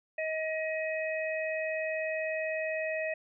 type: harmonic tone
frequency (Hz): 632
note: D#5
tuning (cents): +27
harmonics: 1 / 3 / 4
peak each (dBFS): -32 / -37 / -38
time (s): 0.18-3.14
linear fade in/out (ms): 5
effects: none